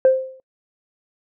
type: tone with exponential decay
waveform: sine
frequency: 523.3 Hz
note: C5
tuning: in tune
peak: -6 dBFS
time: 0.05-0.4 s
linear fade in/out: 1 ms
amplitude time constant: 76 ms
effects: noise-tail reverb RT60 0.1 s tail -26 dB re dry + tanh soft clip ceiling -6 dBFS